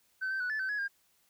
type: tone with pitch steps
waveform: sine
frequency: 1529 / 1553 / 1479 / 1739 / 1536 / 1680 / 1610 Hz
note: G6 / G6 / F#6 / A6 / G6 / G#6 / G6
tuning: -44 / -17 / -1 / -21 / -36 / +19 / +46 cents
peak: -29 dBFS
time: 0.21-0.882 s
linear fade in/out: 20 ms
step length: 96 ms
effects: tanh soft clip ceiling -29 dBFS + white hiss -70 dBFS RMS until 1.29 s